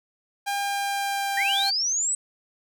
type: tone with pitch glide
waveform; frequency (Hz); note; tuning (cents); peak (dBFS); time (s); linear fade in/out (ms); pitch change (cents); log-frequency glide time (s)
sawtooth; 803 to 790.6; G5 to G5; +41 to +15; -21; 0.46-1.71; 20; -26; 0.59-1.57
type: linear sweep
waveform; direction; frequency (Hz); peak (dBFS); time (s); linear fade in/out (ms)
sine; up; 1793 to 8150; -22; 1.37-2.15; 5
effects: none